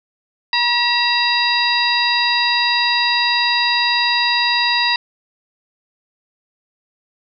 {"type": "harmonic tone with a mistuned harmonic", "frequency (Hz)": 960, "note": "B5", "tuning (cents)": -49, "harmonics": [1, 2, 3, 4, 5], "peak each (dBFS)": [-20, -20, -22, -20, -20], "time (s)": [0.53, 4.96], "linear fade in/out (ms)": 2, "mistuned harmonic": 3, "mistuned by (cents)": -100, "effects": []}